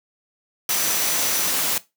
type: tone in noise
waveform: sine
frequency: 5940 Hz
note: F#8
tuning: 6 cents sharp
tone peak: -29 dBFS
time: 0.69-1.5 s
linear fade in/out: 2 ms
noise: white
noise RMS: -22 dBFS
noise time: 0.69-1.78 s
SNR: -10 dB
effects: noise-tail reverb RT60 0.2 s tail -17 dB re dry + high-pass 150 Hz 12 dB/octave